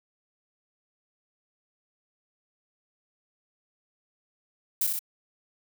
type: noise with echo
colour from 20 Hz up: violet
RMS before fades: -25 dBFS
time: 4.81-4.87 s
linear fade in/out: 5 ms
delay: 61 ms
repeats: 2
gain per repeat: -3 dB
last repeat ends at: 4.992 s
effects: none